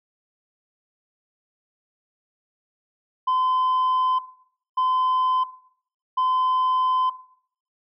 sine tone bursts at uneven times, 1024 Hz, C6, 38 cents flat, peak -16 dBFS, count 3, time 3.27-4.19 / 4.77-5.44 / 6.17-7.1 s, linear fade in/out 10 ms, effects noise-tail reverb RT60 0.6 s tail -17 dB re dry + tanh soft clip ceiling -17 dBFS

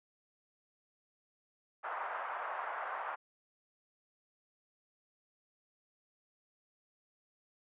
white band-pass noise, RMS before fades -40 dBFS, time 1.83-3.16 s, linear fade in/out 20 ms, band 660 to 1400 Hz, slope 24 dB/octave, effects resampled to 8000 Hz

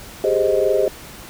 sine chord, Ab major seventh, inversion third, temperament equal, 392 / 415.3 / 523.3 / 622.3 Hz, G4 / Ab4 / C5 / Eb5, 0 / 0 / 0 / 0 cents, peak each -20 dBFS, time 0.24-0.88 s, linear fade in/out 2 ms, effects pink hiss -38 dBFS RMS until 1.29 s

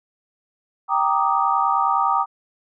sine chord, Eb major seventh, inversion first, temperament equal, 784 / 932.3 / 1174.7 / 1244.5 Hz, G5 / Bb5 / D6 / Eb6, 0 / 0 / 0 / 0 cents, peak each -22 dBFS, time 0.88-2.26 s, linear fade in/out 50 ms, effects none

